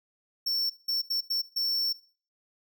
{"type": "tone bursts at uneven times", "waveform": "square", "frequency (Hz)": 5430, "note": "F8", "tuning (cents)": -50, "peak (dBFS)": -26, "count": 5, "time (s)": [[0.46, 0.7], [0.88, 1.02], [1.1, 1.21], [1.3, 1.42], [1.56, 1.93]], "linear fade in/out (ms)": 10, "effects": ["noise-tail reverb RT60 0.4 s tail -17 dB re dry"]}